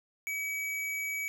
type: tone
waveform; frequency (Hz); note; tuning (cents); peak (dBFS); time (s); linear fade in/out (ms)
square; 2277; C#7; +46; -33; 0.27-1.28; 0
effects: none